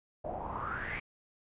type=noise with low-pass filter sweep; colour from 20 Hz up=pink; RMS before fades=-38 dBFS; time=0.24-1 s; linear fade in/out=10 ms; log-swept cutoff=610 to 2300 Hz; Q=8; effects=resampled to 8000 Hz